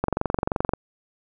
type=click train; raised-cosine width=1 ms; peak=-8 dBFS; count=17; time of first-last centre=0.04-0.736 s; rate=23 Hz; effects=none